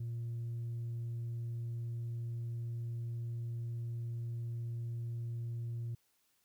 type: tone with tanh clipping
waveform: triangle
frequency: 117.3 Hz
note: A#2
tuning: 11 cents sharp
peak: -37 dBFS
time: 0-5.95 s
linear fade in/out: 5 ms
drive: 6 dB
effects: white hiss -75 dBFS RMS until 6.44 s